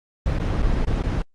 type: noise with dropouts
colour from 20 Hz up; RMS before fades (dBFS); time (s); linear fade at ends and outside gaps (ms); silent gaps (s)
brown; -21; 0.26-1.22; 2; 0.386-0.398 / 0.622-0.627 / 0.85-0.87 / 1.025-1.036
effects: low-pass 5000 Hz 12 dB/octave + Opus 24 kbps